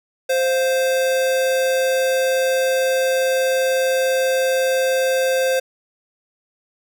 square tone pair together, 523.3 / 697.5 Hz, C5 / F5, 0 / -2 cents, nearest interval perfect fourth, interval 498 cents, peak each -17 / -29 dBFS, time 0.29-5.6 s, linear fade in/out 10 ms, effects none

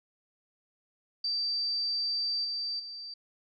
sine tone with level steps, 4659 Hz, D8, 15 cents flat, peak -28 / -31 / -39 dBFS, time 1.24-3.14 s, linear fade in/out 5 ms, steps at 2.44 / 2.79 s, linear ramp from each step 10 ms, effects none

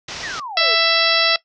white low-pass noise, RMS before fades -31 dBFS, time 0.08-0.4 s, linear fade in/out 5 ms, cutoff 6100 Hz, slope 48 dB/octave
sine exponential sweep, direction down, 2011 to 412.8 Hz, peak -27 dBFS, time 0.23-0.75 s, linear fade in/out 10 ms
harmonic tone, 663 Hz, E5, 10 cents sharp, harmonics 1 / 2 / 3 / 4 / 5 / 6 / 7 / 8, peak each -22 / -22 / -22 / -22 / -22 / -22 / -22 / -22 dBFS, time 0.57-1.36 s, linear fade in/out 2 ms
effects noise-tail reverb RT60 0.1 s tail -18 dB re dry

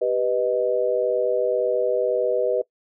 sine chord, G augmented, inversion none, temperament equal, 392 / 493.9 / 622.3 Hz, G4 / B4 / D#5, 0 / 0 / 0 cents, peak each -26 / -21 / -24 dBFS, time 0.01-2.62 s, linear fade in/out 10 ms, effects noise-tail reverb RT60 0.1 s tail -21 dB re dry

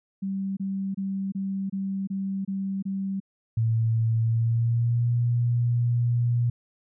sine tone bursts, 194.1 Hz, G3, 17 cents flat, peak -26 dBFS, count 8, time 0.22-3.202 s, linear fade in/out 10 ms, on 350 ms, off 26 ms
sine tone with pitch glide, 113.3 to 119.76 Hz, A#2 to A#2, -49 to +47 cents, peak -20 dBFS, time 3.57-6.5 s, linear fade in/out 5 ms, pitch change +96 cents, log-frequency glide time 4.2-5.11 s
effects none

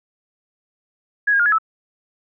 sine tone with pitch steps, 1670 / 1625 / 1419 / 1689 / 1308 Hz, G#6 / G#6 / F6 / G#6 / E6, +9 / -38 / +27 / +29 / -14 cents, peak -13 dBFS, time 1.27-1.585 s, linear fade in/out 10 ms, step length 63 ms, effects none

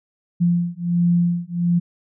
sine beating tone pair, 172.7 / 174.1 Hz, F3 / F3, -19 / -5 cents, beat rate 1.4 Hz, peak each -19 dBFS, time 0.4-1.8 s, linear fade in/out 20 ms, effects none

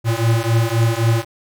square beating tone pair, 112.7 / 116.5 Hz, A2 / A#2, +42 / -1 cents, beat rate 3.8 Hz, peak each -18 dBFS, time 0.04-1.25 s, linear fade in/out 50 ms, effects none

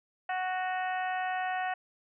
harmonic tone, 370 Hz, F#4, in tune, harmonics 2 / 3 / 4 / 5 / 6 / 7 / 8, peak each -31 / -43 / -39 / -38 / -51 / -44 / -51 dBFS, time 0.29-1.74 s, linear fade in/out 5 ms, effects none

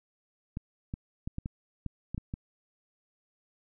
clicks, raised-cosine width 5 ms, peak -22 dBFS, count 9, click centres 0.571 / 0.939 / 1.275 / 1.384 / 1.459 / 1.863 / 2.146 / 2.179 / 2.339 s, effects none

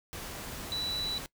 sine tone in noise, 3951 Hz, B7, in tune, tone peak -31 dBFS, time 0.72-1.18 s, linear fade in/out 0 ms, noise pink, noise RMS -41 dBFS, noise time 0.13-1.26 s, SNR +7 dB, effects noise-tail reverb RT60 0.1 s tail -20 dB re dry

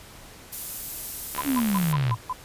violet noise, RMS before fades -31 dBFS, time 0.52-1.93 s, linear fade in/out 10 ms
click train, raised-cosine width 0.3 ms, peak -16 dBFS, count 55, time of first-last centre 1.35-2.109 s, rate 71.1 Hz
sine tone bursts, 1011 Hz, B5, 40 cents sharp, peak -25 dBFS, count 6, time 1.38-2.328 s, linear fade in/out 2 ms, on 33 ms, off 150 ms
sine exponential sweep, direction down, 293.7 to 110 Hz, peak -21 dBFS, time 1.44-2.17 s, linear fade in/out 50 ms
effects pink hiss -46 dBFS RMS until 2.44 s + resampled to 32000 Hz

